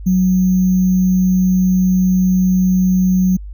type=tone with sample-and-hold; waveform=sine; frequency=185 Hz; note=F#3; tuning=in tune; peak=-10 dBFS; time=0.06-3.37 s; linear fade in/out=10 ms; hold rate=6300 Hz; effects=added 50 Hz sine -27 dBFS peak until 3.53 s